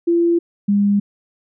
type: tone pair in turn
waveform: sine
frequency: 340.8 / 202.6 Hz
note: F4 / G#3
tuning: -42 / -43 cents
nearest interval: major sixth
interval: 901 cents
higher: first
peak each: -12 / -12 dBFS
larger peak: neither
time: 0.07-0.39 / 0.68-1 s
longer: neither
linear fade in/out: 10 ms
effects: none